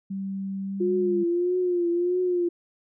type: tone with pitch glide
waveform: sine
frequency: 194.3 to 200.1 Hz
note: G3 to G3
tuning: -15 to +36 cents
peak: -28 dBFS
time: 0.1-1.24 s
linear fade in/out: 10 ms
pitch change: +51 cents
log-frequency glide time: 0.64-0.98 s
type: tone with vibrato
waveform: sine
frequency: 353.7 Hz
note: F4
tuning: 22 cents sharp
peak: -21 dBFS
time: 0.8-2.49 s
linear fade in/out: 10 ms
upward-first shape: triangle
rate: 1.6 Hz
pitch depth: 64 cents each way
effects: none